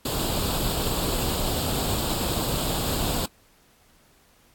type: noise with comb filter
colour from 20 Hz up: pink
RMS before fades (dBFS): -26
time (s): 0.05-3.26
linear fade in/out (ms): 5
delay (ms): 0.25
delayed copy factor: +0.65
effects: pink hiss -59 dBFS RMS until 4.54 s + AAC 64 kbps